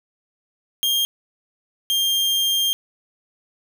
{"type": "tone pair in turn", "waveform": "40% pulse", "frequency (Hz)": [3214, 3197], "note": ["G7", "G7"], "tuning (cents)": [43, 33], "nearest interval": "unison", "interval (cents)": 10, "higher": "first", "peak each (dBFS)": -17, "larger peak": "neither", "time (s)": [[0.83, 1.05], [1.9, 2.73]], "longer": "second", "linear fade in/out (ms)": 0, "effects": []}